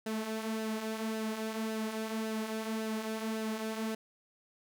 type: tone with flanger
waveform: sawtooth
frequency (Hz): 220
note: A3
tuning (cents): 0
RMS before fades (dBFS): -36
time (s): 0.06-3.95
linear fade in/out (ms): 5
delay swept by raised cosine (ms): 0.87 to 5.57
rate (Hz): 1.8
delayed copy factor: -0.5
effects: none